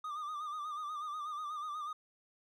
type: tone with vibrato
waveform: triangle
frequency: 1208 Hz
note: D6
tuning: 48 cents sharp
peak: -36 dBFS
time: 0.04-1.93 s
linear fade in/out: 5 ms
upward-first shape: sine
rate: 8.2 Hz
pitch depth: 67 cents each way
effects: none